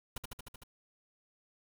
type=noise with echo; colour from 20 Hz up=pink; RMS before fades=-38 dBFS; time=0.16-0.18 s; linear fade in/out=5 ms; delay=76 ms; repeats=6; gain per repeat=-2 dB; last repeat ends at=0.636 s; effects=none